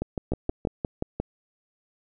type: two click trains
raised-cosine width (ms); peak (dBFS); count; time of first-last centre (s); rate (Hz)
2; -14 / -13; 5 / 6; 0.02-0.651 / 0.32-1.2; 6.34 / 5.68
effects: none